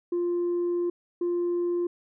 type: tone pair in turn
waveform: sine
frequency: 349.2 / 349.2 Hz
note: F4 / F4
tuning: 0 / 0 cents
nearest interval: unison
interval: 0 cents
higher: neither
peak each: -22 dBFS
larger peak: neither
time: 0.12-0.9 / 1.21-1.87 s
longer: first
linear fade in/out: 5 ms
effects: tanh soft clip ceiling -22 dBFS